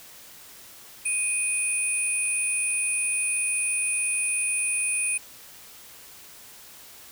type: tone pair together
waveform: sine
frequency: 2489 / 9397 Hz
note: D#7 / D9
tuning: 0 / 0 cents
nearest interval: octave + major seventh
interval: 2300 cents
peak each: -27 / -25 dBFS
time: 1.05-5.18 s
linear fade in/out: 10 ms
effects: white hiss -47 dBFS RMS until 7.11 s